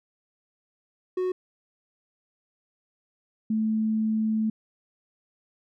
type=tone pair in turn; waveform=triangle / sine; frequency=367.8 / 218.7 Hz; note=F#4 / A3; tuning=-10 / -10 cents; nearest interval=major sixth; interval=900 cents; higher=first; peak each=-22 dBFS; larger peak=neither; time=1.17-1.32 / 3.5-4.5 s; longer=second; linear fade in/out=5 ms; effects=none